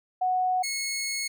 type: tone pair in turn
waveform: sine / 15% pulse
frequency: 738 / 2182 Hz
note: F#5 / C#7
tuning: -5 / -28 cents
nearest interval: octave + perfect fifth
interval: 1877 cents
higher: second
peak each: -22 dBFS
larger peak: neither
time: 0.21-0.63 / 0.63-1.28 s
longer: second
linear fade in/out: 10 ms
effects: none